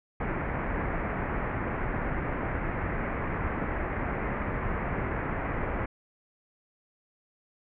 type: low-pass noise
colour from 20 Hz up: pink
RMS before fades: -31 dBFS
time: 0.2-5.86 s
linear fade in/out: 5 ms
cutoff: 2200 Hz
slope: 48 dB/octave
effects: none